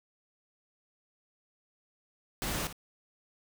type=noise with echo; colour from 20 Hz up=pink; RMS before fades=-34 dBFS; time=2.42-2.67 s; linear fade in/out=0 ms; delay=57 ms; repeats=1; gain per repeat=-11 dB; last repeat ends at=2.727 s; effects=none